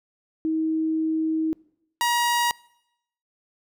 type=tone pair in turn; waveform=sine / sawtooth; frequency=318 / 952.9 Hz; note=D#4 / A#5; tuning=+38 / +38 cents; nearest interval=octave + perfect fifth; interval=1900 cents; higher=second; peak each=-21 / -16 dBFS; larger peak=second; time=0.45-1.53 / 2.01-2.51 s; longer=first; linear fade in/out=0 ms; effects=noise-tail reverb RT60 0.8 s tail -24 dB re dry